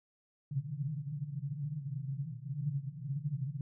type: band-pass noise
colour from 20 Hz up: white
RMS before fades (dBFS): -38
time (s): 0.51-3.61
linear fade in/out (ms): 2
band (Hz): 130 to 150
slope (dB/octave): 96
effects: none